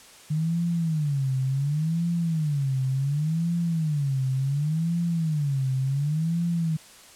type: tone with vibrato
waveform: sine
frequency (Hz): 150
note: D3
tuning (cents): +37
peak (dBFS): -22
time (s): 0.3-6.77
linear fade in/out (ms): 10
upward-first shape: sine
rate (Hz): 0.69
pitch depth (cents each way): 230
effects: white hiss -49 dBFS RMS until 7.15 s + low-pass 10000 Hz 12 dB/octave